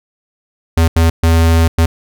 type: tone bursts at uneven times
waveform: square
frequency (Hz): 82.41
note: E2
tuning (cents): 0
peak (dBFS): -8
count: 4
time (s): 0.77-0.88 / 0.96-1.1 / 1.23-1.68 / 1.78-1.86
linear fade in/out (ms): 5
effects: none